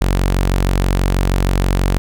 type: tone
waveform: sawtooth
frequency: 46.25 Hz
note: F#1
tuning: in tune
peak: -9 dBFS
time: 0.01-1.98 s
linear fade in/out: 0 ms
effects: none